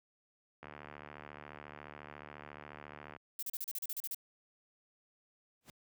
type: click train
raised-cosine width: 0.5 ms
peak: -32 dBFS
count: 189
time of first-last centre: 0.63-3.164 s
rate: 74.2 Hz
type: noise bursts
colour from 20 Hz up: violet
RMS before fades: -39 dBFS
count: 11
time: 3.39-4.146 s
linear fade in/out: 2 ms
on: 36 ms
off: 36 ms
type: noise with exponential growth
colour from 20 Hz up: pink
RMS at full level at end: -49 dBFS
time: 5.61-5.7 s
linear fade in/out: 1 ms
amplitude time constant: 18 ms
effects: high-pass 80 Hz 12 dB/octave